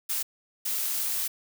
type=noise bursts at uneven times; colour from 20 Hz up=blue; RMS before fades=-29 dBFS; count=2; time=0.09-0.23 / 0.65-1.28 s; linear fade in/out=10 ms; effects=none